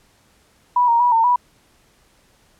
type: tone with pitch steps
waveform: sine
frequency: 980 / 934 / 973 / 907 / 979 Hz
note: B5 / A#5 / B5 / A#5 / B5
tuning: -14 / +3 / -26 / -48 / -15 cents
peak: -12 dBFS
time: 0.76-1.36 s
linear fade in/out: 5 ms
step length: 120 ms
effects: pink hiss -57 dBFS RMS until 2.59 s + low-pass 12000 Hz 12 dB/octave